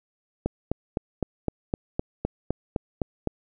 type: click train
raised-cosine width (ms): 2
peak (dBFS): -11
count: 12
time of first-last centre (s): 0.46-3.273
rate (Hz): 3.91
effects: none